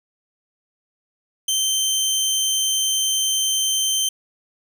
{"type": "tone", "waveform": "20% pulse", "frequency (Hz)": 3115, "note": "G7", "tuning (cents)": -12, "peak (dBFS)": -13, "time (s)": [1.48, 4.09], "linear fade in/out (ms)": 5, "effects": []}